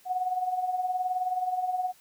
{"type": "tone with tremolo", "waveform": "sine", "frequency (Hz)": 735, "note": "F#5", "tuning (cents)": -12, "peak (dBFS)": -23, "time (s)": [0.05, 1.93], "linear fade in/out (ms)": 50, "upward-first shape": "triangle", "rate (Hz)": 19, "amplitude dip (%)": 70, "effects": ["white hiss -59 dBFS RMS until 2 s"]}